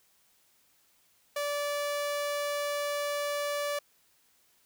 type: tone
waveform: sawtooth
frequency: 580 Hz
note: D5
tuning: 22 cents flat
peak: -26 dBFS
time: 1.36-3.79 s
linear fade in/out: 5 ms
effects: white hiss -67 dBFS RMS until 4.65 s